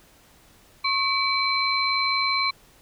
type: tone cluster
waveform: sine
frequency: 1091 / 2302 / 4084 Hz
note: C#6 / D7 / C8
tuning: -28 / -35 / -43 cents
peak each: -25 dBFS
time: 0.84-2.51 s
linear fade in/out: 10 ms
effects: pink hiss -55 dBFS RMS until 2.81 s